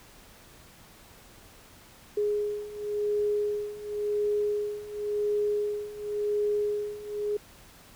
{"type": "beating tone pair", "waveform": "sine", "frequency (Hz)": [415.3, 416.23], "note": ["G#4", "G#4"], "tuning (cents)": [0, 4], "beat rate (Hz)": 0.93, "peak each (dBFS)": [-31, -28], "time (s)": [2.17, 7.37], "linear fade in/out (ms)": 5, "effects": ["pink hiss -53 dBFS RMS until 7.95 s"]}